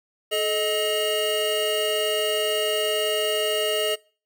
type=tone cluster; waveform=square; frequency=430.6 / 625 / 2847 Hz; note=A4 / D#5 / F7; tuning=-37 / +8 / +33 cents; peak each=-27 dBFS; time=0.31-3.96 s; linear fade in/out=20 ms; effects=noise-tail reverb RT60 0.4 s tail -24 dB re dry